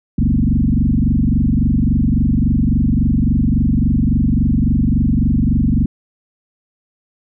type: tone with frequency modulation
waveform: sine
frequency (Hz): 146.83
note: D3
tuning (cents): 0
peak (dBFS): -11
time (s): 0.18-5.86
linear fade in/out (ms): 5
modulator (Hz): 23.6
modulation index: 4.8
effects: none